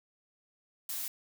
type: noise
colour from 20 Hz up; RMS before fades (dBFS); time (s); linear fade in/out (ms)
blue; -37; 0.89-1.08; 2
effects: none